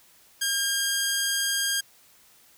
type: tone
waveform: 10% pulse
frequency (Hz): 1613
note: G6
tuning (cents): +49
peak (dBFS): -15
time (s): 0.41-1.81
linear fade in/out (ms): 10
effects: white hiss -57 dBFS RMS until 2.57 s